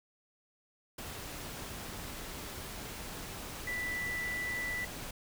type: tone in noise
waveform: sine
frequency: 1975.5 Hz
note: B6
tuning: in tune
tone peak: -34 dBFS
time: 3.67-4.85 s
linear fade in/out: 5 ms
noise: pink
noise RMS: -43 dBFS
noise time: 0.98-5.11 s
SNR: +6 dB
effects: none